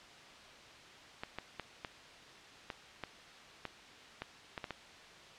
clicks, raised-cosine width 0.3 ms, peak -23 dBFS, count 11, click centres 1.235 / 1.386 / 1.597 / 1.848 / 2.702 / 3.037 / 3.653 / 4.22 / 4.578 / 4.642 / 4.707 s, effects white hiss -54 dBFS RMS until 5.38 s + low-pass 4000 Hz 12 dB/octave

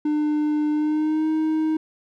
triangle tone with pitch glide, 300.6 to 313.9 Hz, D4 to D#4, +40 to +15 cents, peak -17 dBFS, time 0.05-1.77 s, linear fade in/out 5 ms, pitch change +75 cents, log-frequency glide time 0.72-1.28 s, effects none

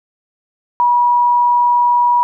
sine tone, 967 Hz, B5, 37 cents flat, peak -9 dBFS, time 0.8-2.23 s, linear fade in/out 0 ms, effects none

